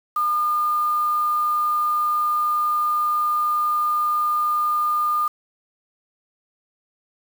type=tone with quantisation; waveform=sine; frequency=1211 Hz; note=D#6; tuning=47 cents flat; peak=-18 dBFS; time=0.16-5.28 s; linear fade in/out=5 ms; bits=6; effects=none